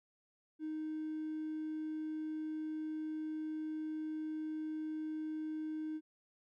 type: tone with hard clipping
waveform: triangle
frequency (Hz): 311.1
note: D#4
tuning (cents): 0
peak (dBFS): -38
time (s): 0.59-6.01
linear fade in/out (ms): 50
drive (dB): 4
effects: none